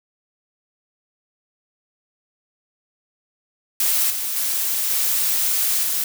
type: noise with level steps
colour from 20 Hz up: blue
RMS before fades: -19 / -25 / -22 / -20 / -22 dBFS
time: 3.8-6.04 s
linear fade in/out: 2 ms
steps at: 4.1 / 4.36 / 4.9 / 5.83 s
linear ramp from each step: 2 ms
effects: none